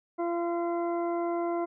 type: harmonic tone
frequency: 342.4 Hz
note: F4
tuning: 34 cents flat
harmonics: 1 / 2 / 3 / 4 / 6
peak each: -29 / -32 / -38 / -44 / -50 dBFS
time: 0.18-1.66 s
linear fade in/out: 20 ms
effects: none